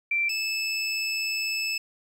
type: tone pair in turn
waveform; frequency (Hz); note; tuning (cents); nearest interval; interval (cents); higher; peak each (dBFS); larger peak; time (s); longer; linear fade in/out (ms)
sine / 25% pulse; 2349 / 2618; D7 / E7; 0 / -13; major second; 187; second; -22; neither; 0.11-0.29 / 0.29-1.78; second; 5
effects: low-pass 12000 Hz 12 dB/octave + 10-bit